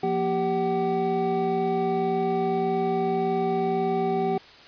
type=tone cluster; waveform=triangle; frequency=174.2 / 236 / 392.7 / 756 Hz; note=F3 / A#3 / G4 / F#5; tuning=-4 / +22 / +3 / +37 cents; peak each=-29 / -30 / -23 / -25 dBFS; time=0.03-4.38 s; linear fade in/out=5 ms; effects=white hiss -48 dBFS RMS until 4.67 s + resampled to 11025 Hz